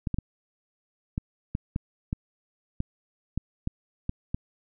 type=clicks; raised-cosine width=5 ms; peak=-15 dBFS; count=12; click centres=0.072 / 0.143 / 0.186 / 1.179 / 1.551 / 1.761 / 2.129 / 2.804 / 3.376 / 3.674 / 4.094 / 4.345 s; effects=none